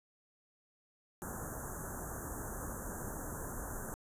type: band-stop noise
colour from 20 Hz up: pink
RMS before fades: -42 dBFS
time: 1.22-3.94 s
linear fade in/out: 0 ms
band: 1700 to 6300 Hz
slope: 96 dB/octave
effects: resampled to 32000 Hz